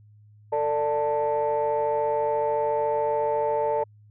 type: tone cluster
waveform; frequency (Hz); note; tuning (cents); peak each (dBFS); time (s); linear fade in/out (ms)
sine; 446.5 / 590 / 884; A4 / D5 / A5; +25 / +8 / +8; -25; 0.52-3.84; 10
effects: tanh soft clip ceiling -16 dBFS + added 105 Hz sine -50 dBFS peak until 4.1 s